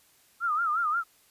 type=tone with vibrato; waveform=sine; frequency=1299 Hz; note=E6; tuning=26 cents flat; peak=-24 dBFS; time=0.4-1.04 s; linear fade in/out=50 ms; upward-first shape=sine; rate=5.6 Hz; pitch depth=140 cents each way; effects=white hiss -62 dBFS RMS until 1.3 s + resampled to 32000 Hz